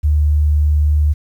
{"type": "tone", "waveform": "sine", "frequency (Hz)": 74.7, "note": "D2", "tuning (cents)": 30, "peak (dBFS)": -10, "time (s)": [0.03, 1.14], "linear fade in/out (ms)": 20, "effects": ["8-bit"]}